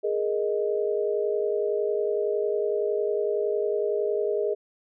sine chord, Ab suspended second, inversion none, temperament equal, 415.3 / 466.2 / 622.3 Hz, Ab4 / Bb4 / Eb5, 0 / 0 / 0 cents, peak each -25 / -29 / -30 dBFS, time 0.03-4.55 s, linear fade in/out 20 ms, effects none

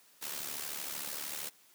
white noise with amplitude modulation, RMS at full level -37 dBFS, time 0.21-1.5 s, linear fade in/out 20 ms, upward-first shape sine, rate 73.1 Hz, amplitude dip 65%, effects white hiss -63 dBFS RMS until 1.74 s + high-pass 150 Hz 12 dB/octave

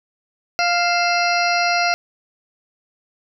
harmonic tone with a mistuned harmonic, 698.5 Hz, F5, in tune, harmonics 1 / 2 / 3 / 4 / 6 / 7 / 8, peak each -19 / -22 / -24 / -25 / -27 / -27 / -28 dBFS, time 0.59-1.94 s, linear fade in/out 0 ms, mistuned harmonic 4, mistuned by -85 cents, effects none

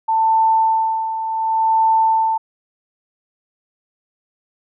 sine tone with tremolo, 890 Hz, A5, 20 cents sharp, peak -11 dBFS, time 0.08-2.38 s, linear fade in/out 10 ms, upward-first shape sine, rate 0.68 Hz, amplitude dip 65%, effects none

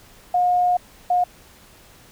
sine tone bursts at uneven times, 717 Hz, F5, 45 cents sharp, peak -15 dBFS, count 2, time 0.34-0.77 / 1.1-1.24 s, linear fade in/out 5 ms, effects pink hiss -49 dBFS RMS until 2.11 s

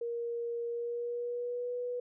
sine tone with pitch glide, 470.2 to 490.2 Hz, A#4 to B4, +15 to -13 cents, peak -33 dBFS, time 0.01-2 s, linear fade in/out 5 ms, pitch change +72 cents, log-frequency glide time 0.67-1.73 s, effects none

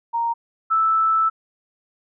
sine tone pair in turn, 931 / 1316.6 Hz, A#5 / E6, -2 / -3 cents, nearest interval tritone, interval 599 cents, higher second, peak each -19 / -15 dBFS, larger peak second, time 0.13-0.34 / 0.7-1.3 s, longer second, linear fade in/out 20 ms, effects none

